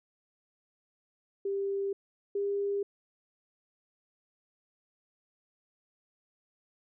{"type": "tone pair in turn", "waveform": "sine", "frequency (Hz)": [395.3, 401.7], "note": ["G4", "G4"], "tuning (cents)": [15, 42], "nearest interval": "unison", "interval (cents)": 27, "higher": "second", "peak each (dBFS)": [-29, -28], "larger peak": "second", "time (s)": [[1.45, 1.93], [2.35, 2.83]], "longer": "neither", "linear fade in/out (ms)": 5, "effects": []}